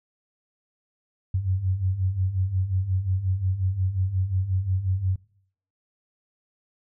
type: beating tone pair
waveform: sine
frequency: 90.3 / 95.9 Hz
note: F#2 / G2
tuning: -42 / -37 cents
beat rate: 5.6 Hz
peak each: -28 / -23 dBFS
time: 1.34-5.16 s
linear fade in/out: 5 ms
effects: noise-tail reverb RT60 0.6 s tail -21 dB re dry